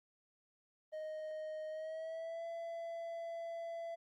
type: tone with pitch glide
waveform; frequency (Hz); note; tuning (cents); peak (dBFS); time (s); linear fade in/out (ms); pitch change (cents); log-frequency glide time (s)
triangle; 622 to 670.5; D#5 to E5; -1 to +29; -39; 0.92-3.96; 20; +130; 1.69-2.45
effects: Opus 32 kbps